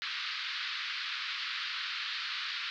white band-pass noise, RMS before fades -37 dBFS, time 0.02-2.7 s, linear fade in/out 0 ms, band 1200 to 4500 Hz, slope 48 dB/octave, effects none

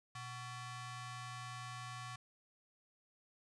sawtooth ring-modulated tone, 622.3 Hz, D#5, in tune, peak -38 dBFS, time 0.15-2.16 s, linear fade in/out 5 ms, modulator 500 Hz, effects resampled to 22050 Hz

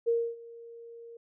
sine tone with ADSR envelope, 465.3 Hz, A#4, 3 cents flat, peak -22 dBFS, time 0.06-1.17 s, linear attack 25 ms, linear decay 270 ms, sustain -22 dB, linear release 4 ms, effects none

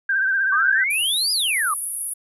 sine tone with vibrato, 1568 Hz, G6, in tune, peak -17 dBFS, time 0.09-0.84 s, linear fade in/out 5 ms, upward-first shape triangle, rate 16 Hz, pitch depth 67 cents each way
sine exponential two-way sweep, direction up then down, 1122 to 5070 to 1122 Hz, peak -19 dBFS, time 0.52-1.74 s, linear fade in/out 5 ms, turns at 1.32 s
pink band-pass noise, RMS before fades -28 dBFS, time 0.9-2.14 s, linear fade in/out 10 ms, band 9900 to 11000 Hz, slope 96 dB/octave
effects none

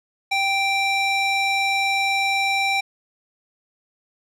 square tone with band-pass filter, 784 Hz, G5, in tune, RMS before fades -21 dBFS, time 0.31-2.81 s, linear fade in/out 10 ms, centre 2700 Hz, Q 1.2, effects none

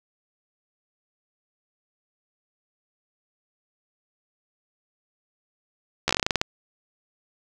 slowing click train, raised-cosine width 0.2 ms, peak -4 dBFS, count 12, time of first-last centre 6.08-6.415 s, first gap 13 ms, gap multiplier 1.16, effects none

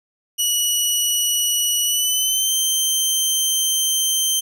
15% pulse tone with pitch glide, 2931 to 3123 Hz, F#7 to G7, -17 to -7 cents, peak -10 dBFS, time 0.38-4.41 s, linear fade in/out 20 ms, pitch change +110 cents, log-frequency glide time 1.84-2.52 s, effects none

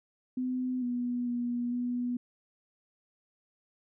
sine tone with pitch steps, 253.9 / 244.3 / 241.4 / 244.8 Hz, B3 / B3 / B3 / B3, +48 / -19 / -39 / -15 cents, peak -29 dBFS, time 0.37-2.17 s, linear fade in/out 5 ms, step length 450 ms, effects none

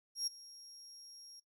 35% pulse tone with ADSR envelope, 5588 Hz, F8, in tune, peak -30 dBFS, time 0.15-1.4 s, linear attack 120 ms, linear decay 12 ms, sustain -20 dB, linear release 7 ms, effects noise-tail reverb RT60 0.1 s tail -17 dB re dry

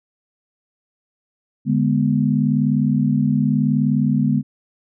sine chord, G# diminished, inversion second, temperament equal, 146.83 / 207.7 / 246.9 Hz, D3 / G#3 / B3, 0 / 0 / 0 cents, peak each -19 dBFS, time 1.65-4.43 s, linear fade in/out 50 ms, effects none

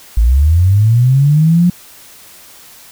sine linear sweep, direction up, 51.6 to 180 Hz, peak -6 dBFS, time 0.17-1.7 s, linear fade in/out 5 ms, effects white hiss -39 dBFS RMS until 2.91 s

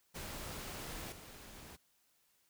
pink noise with level steps, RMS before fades -45 / -53 dBFS, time 0.14-1.77 s, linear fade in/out 20 ms, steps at 1.12 s, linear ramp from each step 5 ms, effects white hiss -74 dBFS RMS until 2.49 s

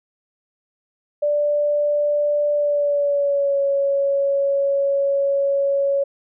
sine tone with pitch glide, 587.3 to 556.9 Hz, D5 to C#5, 0 to +8 cents, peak -16 dBFS, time 1.22-6.04 s, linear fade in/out 10 ms, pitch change -92 cents, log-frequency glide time 2.54-3.6 s, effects none

